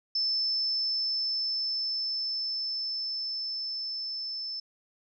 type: tone with level ramp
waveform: sine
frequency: 5274 Hz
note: E8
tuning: in tune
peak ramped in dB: -25 to -33 dBFS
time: 0.15-4.6 s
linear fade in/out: 5 ms
effects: none